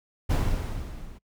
brown noise with level ramp, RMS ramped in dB -20 to -44 dBFS, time 0.29-1.19 s, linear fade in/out 20 ms, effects noise-tail reverb RT60 0.1 s tail -26 dB re dry

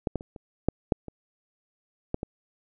clicks, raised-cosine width 2 ms, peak -12 / -14 / -27 / -28 / -8 / -7 / -25 / -13 / -18 dBFS, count 9, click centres 0.072 / 0.157 / 0.209 / 0.362 / 0.686 / 0.922 / 1.083 / 2.144 / 2.231 s, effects none

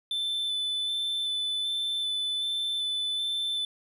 triangle tone with vibrato, 3520 Hz, A7, in tune, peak -26 dBFS, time 0.11-3.65 s, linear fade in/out 2 ms, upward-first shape square, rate 1.3 Hz, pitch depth 9 cents each way, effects none

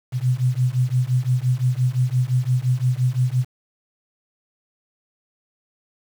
sine beating tone pair, 123.47 / 129.27 Hz, B2 / C3, 0 / -21 cents, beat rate 5.8 Hz, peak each -20 dBFS, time 0.12-3.45 s, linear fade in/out 50 ms, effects 7-bit

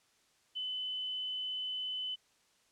sine tone, 3019 Hz, F#7, 34 cents sharp, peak -35 dBFS, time 0.55-2.16 s, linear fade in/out 20 ms, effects white hiss -70 dBFS RMS until 2.71 s + low-pass 8000 Hz 12 dB/octave

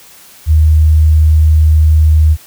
sine tone, 77.78 Hz, D#2, in tune, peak -4 dBFS, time 0.46-2.37 s, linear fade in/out 50 ms, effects white hiss -39 dBFS RMS until 2.46 s

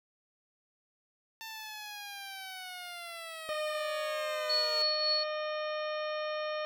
10% pulse linear sweep, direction down, 897 to 459.7 Hz, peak -33 dBFS, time 1.41-4.82 s, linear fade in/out 0 ms
harmonic tone, 611 Hz, D#5, 32 cents flat, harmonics 1 / 2 / 3 / 4 / 5 / 6 / 7 / 9, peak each -34 / -40 / -44 / -46 / -48 / -50 / -51 / -53 dBFS, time 3.49-6.65 s, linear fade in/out 0 ms
sine tone with tremolo, 4385 Hz, C#8, 20 cents flat, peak -26 dBFS, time 4.49-5.24 s, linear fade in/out 10 ms, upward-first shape triangle, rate 3.6 Hz, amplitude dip 55%
effects none

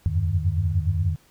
sine tone cluster, 83.6 / 93.3 / 100.4 / 152 Hz, E2 / F#2 / G2 / D#3, +25 / +15 / +42 / -40 cents, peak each -24 / -24 / -27 / -29 dBFS, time 0.06-1.16 s, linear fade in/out 0 ms, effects pink hiss -58 dBFS RMS until 1.3 s

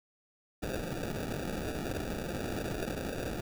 blue noise with sample-and-hold, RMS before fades -36 dBFS, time 0.62-3.41 s, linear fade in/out 10 ms, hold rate 1050 Hz, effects none

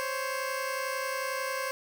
15% pulse tone pair together, 523.3 / 554.4 Hz, C5 / C#5, 0 / 0 cents, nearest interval minor second, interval 100 cents, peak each -26 / -29 dBFS, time 0-1.71 s, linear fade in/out 0 ms, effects none

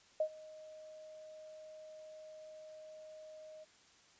sine tone with ADSR envelope, 622.3 Hz, D#5, in tune, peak -28 dBFS, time 0.2-3.65 s, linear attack 4 ms, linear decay 78 ms, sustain -22 dB, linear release 22 ms, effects white hiss -65 dBFS RMS until 4.19 s + resampled to 16000 Hz

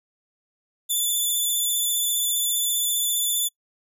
5% pulse tone with vibrato, 3500 Hz, A7, 10 cents flat, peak -14 dBFS, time 0.89-3.49 s, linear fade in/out 20 ms, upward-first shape sine, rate 15 Hz, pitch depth 27 cents each way, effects noise-tail reverb RT60 0.1 s tail -25 dB re dry

